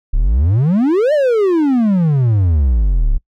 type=exponential two-way sweep; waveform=triangle; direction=up then down; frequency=31.46 to 622.3 to 31.46 Hz; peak=-8 dBFS; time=0.13-3.18 s; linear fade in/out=10 ms; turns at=1.13 s; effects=noise-tail reverb RT60 0.1 s tail -24 dB re dry